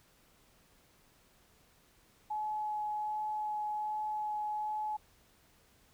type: tone with vibrato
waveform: sine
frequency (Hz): 849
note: G#5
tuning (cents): +38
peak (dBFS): -33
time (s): 2.3-4.97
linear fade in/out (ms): 10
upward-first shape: sine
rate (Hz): 1.3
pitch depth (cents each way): 9
effects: pink hiss -66 dBFS RMS until 5.93 s